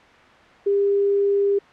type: tone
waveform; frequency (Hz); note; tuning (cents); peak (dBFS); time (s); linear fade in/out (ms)
sine; 400.8; G4; +38; -16; 0.66-1.59; 10
effects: white hiss -48 dBFS RMS until 1.72 s + low-pass 2000 Hz 12 dB/octave